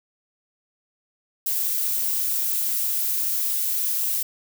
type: noise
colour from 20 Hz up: violet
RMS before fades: -24 dBFS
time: 1.46-4.23 s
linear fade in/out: 5 ms
effects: none